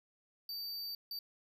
square tone bursts at uneven times, 4624 Hz, D8, 28 cents flat, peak -40 dBFS, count 2, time 0.49-0.95 / 1.11-1.19 s, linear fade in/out 2 ms, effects none

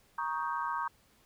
sine chord, Eb dominant seventh, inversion second, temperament equal with one note detuned, 941.5 / 1108.7 / 1244.5 / 1568 Hz, Bb5 / Db6 / Eb6 / G6, +17 / 0 / 0 / 0 cents, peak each -35 / -36 / -39 / -40 dBFS, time 0.18-0.88 s, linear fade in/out 5 ms, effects pink hiss -66 dBFS RMS until 1.25 s

